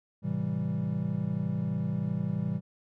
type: chord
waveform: triangle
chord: A minor seventh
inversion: none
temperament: equal with one note detuned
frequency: 110 / 132.64 / 164.81 / 196 Hz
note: A2 / C3 / E3 / G3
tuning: 0 / +24 / 0 / 0 cents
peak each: -34 / -33 / -30 / -31 dBFS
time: 0.22-2.61 s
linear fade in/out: 50 ms
effects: none